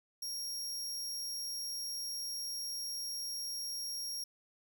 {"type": "tone", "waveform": "sawtooth", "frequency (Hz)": 5588, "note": "F8", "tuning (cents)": 0, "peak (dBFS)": -35, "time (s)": [0.22, 4.24], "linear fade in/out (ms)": 5, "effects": []}